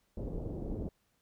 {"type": "low-pass noise", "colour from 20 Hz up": "pink", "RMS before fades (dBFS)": -38, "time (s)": [0.17, 0.89], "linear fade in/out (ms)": 5, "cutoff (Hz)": 530, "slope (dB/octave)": 24, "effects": ["pink hiss -75 dBFS RMS until 1.21 s"]}